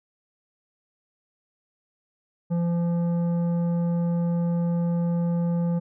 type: tone with tanh clipping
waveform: sine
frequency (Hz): 171.3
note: F3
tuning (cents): -33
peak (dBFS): -23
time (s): 2.5-5.8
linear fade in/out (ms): 20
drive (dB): 10
effects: none